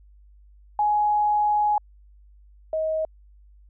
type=tone pair in turn; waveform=sine; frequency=837 / 632.1 Hz; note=G#5 / D#5; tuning=+13 / +27 cents; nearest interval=perfect fourth; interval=486 cents; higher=first; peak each=-18 / -22 dBFS; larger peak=first; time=0.79-1.78 / 2.73-3.05 s; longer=first; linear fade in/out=2 ms; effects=added 50 Hz sine -49 dBFS peak until 3.69 s